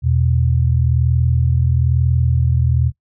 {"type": "tone pair together", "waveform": "sine", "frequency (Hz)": [82.41, 123.48], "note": ["E2", "B2"], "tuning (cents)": [0, 0], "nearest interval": "perfect fifth", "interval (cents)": 700, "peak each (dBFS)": -15, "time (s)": [0.02, 2.92], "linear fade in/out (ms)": 50, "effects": ["noise-tail reverb RT60 0.1 s tail -22 dB re dry"]}